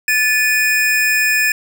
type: tone pair together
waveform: square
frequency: 1743 / 2465 Hz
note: A6 / D#7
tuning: -17 / -17 cents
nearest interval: tritone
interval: 600 cents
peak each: -16 dBFS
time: 0.08-1.52 s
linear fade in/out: 2 ms
effects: none